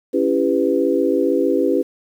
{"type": "chord", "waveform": "sine", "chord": "C# half-diminished seventh", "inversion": "none", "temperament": "just", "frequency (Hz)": [277.2, 332.6, 399.1, 498.9], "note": ["C#4", "E4", "G4", "B4"], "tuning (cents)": [0, 16, 31, 17], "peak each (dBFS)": -20, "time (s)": [0.13, 1.83], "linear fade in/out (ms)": 20, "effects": ["8-bit"]}